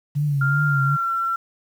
sine tone with vibrato, 142.2 Hz, C#3, 45 cents sharp, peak -18 dBFS, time 0.15-0.97 s, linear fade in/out 20 ms, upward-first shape triangle, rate 2.6 Hz, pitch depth 87 cents each way
sine tone with pitch glide, 1396.9 to 1354 Hz, F6 to E6, 0 to +46 cents, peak -20 dBFS, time 0.41-1.36 s, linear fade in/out 5 ms, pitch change -54 cents, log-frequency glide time 0.7-1.11 s
effects 8-bit

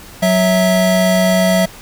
square tone pair together, 185 / 655.5 Hz, F#3 / E5, 0 / -10 cents, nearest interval octave + minor seventh, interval 2190 cents, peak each -14 / -14 dBFS, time 0.22-1.66 s, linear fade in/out 10 ms, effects pink hiss -37 dBFS RMS until 1.81 s

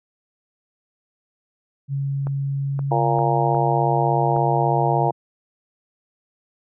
sine tone with pitch glide, 138.59 to 139.8 Hz, C#3 to C#3, 0 to +15 cents, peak -21 dBFS, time 1.88-5.12 s, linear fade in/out 50 ms, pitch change +15 cents, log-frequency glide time 2.58-3.44 s
clicks, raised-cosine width 1 ms, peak -19 dBFS, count 5, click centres 2.27 / 2.792 / 3.189 / 3.548 / 4.364 s
harmonic tone, 116.54 Hz, A#2, in tune, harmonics 3 / 4 / 5 / 6 / 7 / 8, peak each -26 / -26 / -28 / -23 / -23 / -25 dBFS, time 2.91-5.11 s, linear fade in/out 5 ms
effects none

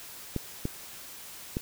clicks, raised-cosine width 3 ms, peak -16 dBFS, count 3, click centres 0.363 / 0.654 / 1.569 s, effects white hiss -45 dBFS RMS until 1.61 s

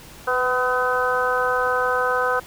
harmonic tone with a mistuned harmonic, 252.7 Hz, B3, 40 cents sharp, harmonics 2 / 3 / 4 / 5 / 6, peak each -23 / -28 / -26 / -24 / -24 dBFS, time 0.27-2.4 s, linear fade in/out 10 ms, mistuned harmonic 2, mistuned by -15 cents, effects pink hiss -43 dBFS RMS until 2.46 s

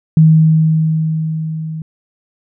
sine tone with level ramp, 158.6 Hz, D#3, 33 cents sharp, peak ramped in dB -3 to -21 dBFS, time 0.17-1.82 s, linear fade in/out 2 ms, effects none

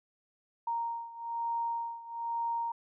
sine beating tone pair, 930 / 931.1 Hz, A#5 / A#5, -4 / -2 cents, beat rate 1.1 Hz, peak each -34 / -37 dBFS, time 0.67-2.72 s, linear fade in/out 5 ms, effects none

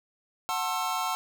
square chord, F# half-diminished seventh, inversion none, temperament just, 740 / 888 / 1065.6 / 1332 Hz, F#5 / A5 / C6 / E6, 0 / +16 / +31 / +18 cents, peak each -34 dBFS, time 0.49-1.15 s, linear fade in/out 0 ms, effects none

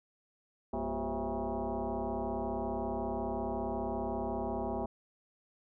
sine tone with frequency modulation, 207.7 Hz, G#3, in tune, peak -32 dBFS, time 0.73-4.86 s, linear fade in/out 5 ms, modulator 150 Hz, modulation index 4.7, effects none

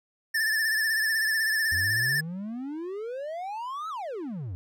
square tone with vibrato, 1760 Hz, A6, in tune, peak -24 dBFS, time 0.34-2.21 s, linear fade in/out 10 ms, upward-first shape sine, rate 16 Hz, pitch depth 52 cents each way
triangle exponential two-way sweep, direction up then down, 82.41 to 1332 to 82.41 Hz, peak -30 dBFS, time 1.72-4.55 s, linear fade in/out 0 ms, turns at 3.89 s
effects none

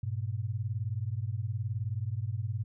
sine beating tone pair, 100.4 / 119.4 Hz, G2 / A#2, +42 / +42 cents, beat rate 19 Hz, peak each -33 / -34 dBFS, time 0.03-2.64 s, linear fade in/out 5 ms, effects none

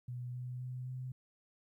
sine tone with pitch steps, 123.47 / 124.98 / 126.5 / 128.05 Hz, B2 / B2 / B2 / C3, 0 / +21 / +42 / -37 cents, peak -39 dBFS, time 0.08-1.12 s, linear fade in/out 5 ms, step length 260 ms, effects 13-bit

